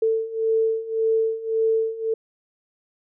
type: beating tone pair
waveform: sine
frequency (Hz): 445.1 / 446.9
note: A4 / A4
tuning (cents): +20 / +27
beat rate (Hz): 1.8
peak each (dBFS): -24 / -21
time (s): 0.02-2.14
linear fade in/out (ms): 5
effects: none